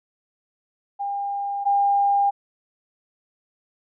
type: tone pair in turn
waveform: sine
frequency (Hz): 803 / 803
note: G5 / G5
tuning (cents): +41 / +41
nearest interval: unison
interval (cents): 0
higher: neither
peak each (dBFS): -24 / -16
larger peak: second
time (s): 0.99-1.65 / 1.65-2.31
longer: neither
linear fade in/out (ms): 20
effects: none